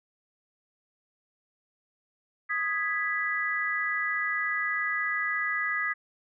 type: chord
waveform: sine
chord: G# minor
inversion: second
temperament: equal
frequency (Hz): 1244.5 / 1661.2 / 1975.5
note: D#6 / G#6 / B6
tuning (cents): 0 / 0 / 0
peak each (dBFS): -33 / -31 / -29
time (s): 2.49-5.94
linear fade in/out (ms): 20
effects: none